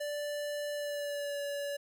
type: tone with pitch glide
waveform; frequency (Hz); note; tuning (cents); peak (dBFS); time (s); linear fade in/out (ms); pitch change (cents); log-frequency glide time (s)
square; 586 to 571; D5 to D5; -4 to -49; -35; 0-1.77; 10; -45; 0.73-1.41
effects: none